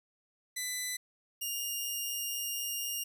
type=tone pair in turn; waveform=10% pulse; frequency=2000 / 2828 Hz; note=B6 / F7; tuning=+21 / +21 cents; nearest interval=tritone; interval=600 cents; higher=second; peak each=-25 dBFS; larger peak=neither; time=0.56-0.97 / 1.41-3.04 s; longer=second; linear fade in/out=10 ms; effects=none